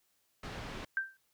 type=low-pass noise; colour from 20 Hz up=pink; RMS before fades=-43 dBFS; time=0.43-0.85 s; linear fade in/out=5 ms; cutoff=3800 Hz; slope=12 dB/octave
type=tone with exponential decay; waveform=sine; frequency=1568 Hz; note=G6; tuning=in tune; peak=-26 dBFS; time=0.97-1.17 s; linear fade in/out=1 ms; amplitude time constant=43 ms
effects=white hiss -75 dBFS RMS until 1.33 s